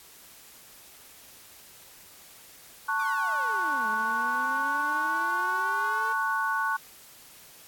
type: chord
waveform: sine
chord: F# minor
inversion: first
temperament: just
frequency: 888 / 1110 / 1480 Hz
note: A5 / C#6 / F#6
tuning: +16 / +2 / 0 cents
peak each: -31 / -29 / -28 dBFS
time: 2.88-6.77 s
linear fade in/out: 10 ms
type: exponential two-way sweep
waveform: sawtooth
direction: down then up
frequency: 1242 to 212.6 to 453.3 Hz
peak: -36 dBFS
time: 2.99-6.13 s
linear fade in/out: 10 ms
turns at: 3.88 s
effects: white hiss -51 dBFS RMS until 7.67 s + AAC 64 kbps